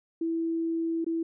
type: tone with dropouts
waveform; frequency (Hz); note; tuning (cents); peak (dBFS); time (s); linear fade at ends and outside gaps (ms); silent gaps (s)
sine; 329.6; E4; 0; -26; 0.21-1.23; 5; 1.045-1.064
effects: none